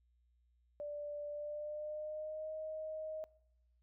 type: tone with pitch glide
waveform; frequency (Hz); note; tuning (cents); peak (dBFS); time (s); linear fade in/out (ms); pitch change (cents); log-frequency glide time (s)
sine; 587.3 to 625.8; D5 to D#5; 0 to +10; -40; 0.8-3.24; 0; +110; 1.29-2.52
effects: noise-tail reverb RT60 0.8 s tail -23 dB re dry + added 60 Hz sine -70 dBFS peak until 3.82 s